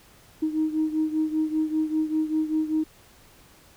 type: beating tone pair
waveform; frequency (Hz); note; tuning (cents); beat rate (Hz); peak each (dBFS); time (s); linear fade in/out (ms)
sine; 311.1 / 316.2; D#4 / D#4; 0 / +28; 5.1; -23 / -27; 0.42-2.84; 10
effects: tanh soft clip ceiling -15 dBFS + pink hiss -54 dBFS RMS until 3.76 s